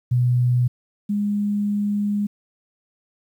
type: tone pair in turn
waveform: sine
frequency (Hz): 123.47 / 205.4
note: B2 / G#3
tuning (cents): 0 / -19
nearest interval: major sixth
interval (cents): 881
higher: second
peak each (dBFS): -15 / -19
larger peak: first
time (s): 0.11-0.68 / 1.09-2.27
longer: second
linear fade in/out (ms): 10
effects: 9-bit